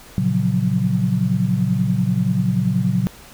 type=chord; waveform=sine; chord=Gb major seventh; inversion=first; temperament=equal; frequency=116.54 / 138.59 / 174.61 / 185 Hz; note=Bb2 / Db3 / F3 / Gb3; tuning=0 / 0 / 0 / 0 cents; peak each=-22 / -22 / -24 / -19 dBFS; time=0.18-3.07 s; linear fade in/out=0 ms; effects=pink hiss -43 dBFS RMS until 3.33 s